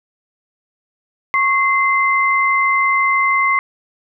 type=tone pair together; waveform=sine; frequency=1097 / 2071 Hz; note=C#6 / C7; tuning=-18 / -18 cents; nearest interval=major seventh; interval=1100 cents; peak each=-15 dBFS; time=1.34-3.59 s; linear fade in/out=0 ms; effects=none